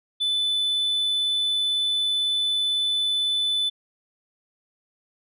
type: tone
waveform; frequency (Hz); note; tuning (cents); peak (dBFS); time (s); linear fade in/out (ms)
sine; 3502; A7; -9; -18; 0.2-3.7; 20
effects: tanh soft clip ceiling -20 dBFS